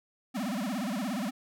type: tone with vibrato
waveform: square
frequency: 224.8 Hz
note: A3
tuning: 37 cents sharp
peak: -31 dBFS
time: 0.34-1.31 s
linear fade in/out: 20 ms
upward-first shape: sine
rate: 17 Hz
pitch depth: 290 cents each way
effects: none